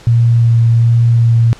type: tone with vibrato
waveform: sine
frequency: 116.54 Hz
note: A#2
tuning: in tune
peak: -6 dBFS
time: 0.07-1.53 s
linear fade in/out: 0 ms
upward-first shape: sine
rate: 1.3 Hz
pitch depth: 12 cents each way
effects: pink hiss -39 dBFS RMS until 1.59 s + low-pass 7000 Hz 12 dB/octave